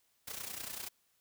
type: noise with amplitude modulation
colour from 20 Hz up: white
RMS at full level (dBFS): -40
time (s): 0.27-0.89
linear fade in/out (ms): 10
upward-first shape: sine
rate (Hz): 30.3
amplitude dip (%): 70
effects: white hiss -74 dBFS RMS until 1.2 s